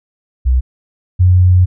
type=tone pair in turn; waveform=sine; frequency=63.2 / 90.91 Hz; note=B1 / F#2; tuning=+41 / -30 cents; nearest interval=tritone; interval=629 cents; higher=second; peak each=-8 / -5 dBFS; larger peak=second; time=0.45-0.61 / 1.19-1.66 s; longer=second; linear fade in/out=20 ms; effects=none